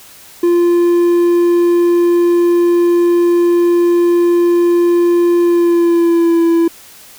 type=tone with pitch glide; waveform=triangle; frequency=346.8 to 334.8 Hz; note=F4 to E4; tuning=-12 to +27 cents; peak=-6 dBFS; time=0.43-6.68 s; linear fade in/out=5 ms; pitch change=-61 cents; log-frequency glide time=5.42-6.43 s; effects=white hiss -39 dBFS RMS until 7.18 s